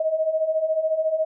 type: beating tone pair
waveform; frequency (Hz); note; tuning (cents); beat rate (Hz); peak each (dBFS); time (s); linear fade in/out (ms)
sine; 622.3 / 636.3; D#5 / D#5; 0 / +39; 14; -26 / -21; 0-1.25; 5
effects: none